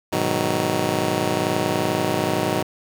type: chord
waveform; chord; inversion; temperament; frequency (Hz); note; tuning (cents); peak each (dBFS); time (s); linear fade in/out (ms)
10% pulse; G# minor seventh; none; just; 103.83 / 124.59 / 155.74 / 186.89; G#2 / B2 / D#3 / F#3; 0 / +16 / +2 / +18; -19 / -20 / -18 / -18; 0.12-2.63; 10
effects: 7-bit